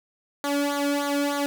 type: tone with flanger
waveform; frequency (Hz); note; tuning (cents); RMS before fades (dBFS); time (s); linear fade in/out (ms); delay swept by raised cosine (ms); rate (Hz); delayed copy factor
sawtooth; 285.6; D4; -48; -25; 0.44-1.46; 0; 0.37 to 1.09; 3.3; -0.85
effects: none